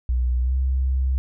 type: tone with pitch glide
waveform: sine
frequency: 61.7 to 65.37 Hz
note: B1 to C2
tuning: -1 to -1 cents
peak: -18 dBFS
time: 0.09-1.18 s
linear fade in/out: 0 ms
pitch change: +100 cents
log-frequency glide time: 0.41-0.55 s
effects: none